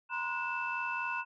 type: tone cluster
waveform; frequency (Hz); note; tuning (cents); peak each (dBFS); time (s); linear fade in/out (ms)
sine; 950 / 1034 / 1459 / 2645; A#5 / C6 / F#6 / E7; +33 / -21 / -25 / +5; -38 / -38 / -37 / -37; 0.09-1.25; 50
effects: tanh soft clip ceiling -23 dBFS